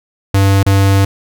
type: tone with dropouts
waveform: square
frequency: 98 Hz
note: G2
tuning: in tune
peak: -8 dBFS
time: 0.34-1.05 s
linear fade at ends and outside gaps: 5 ms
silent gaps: 0.631-0.663 s
effects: none